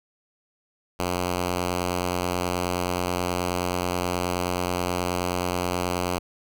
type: tone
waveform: 5% pulse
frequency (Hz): 89.4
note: F2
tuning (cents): +41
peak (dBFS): -13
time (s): 0.99-6.19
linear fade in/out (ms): 10
effects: none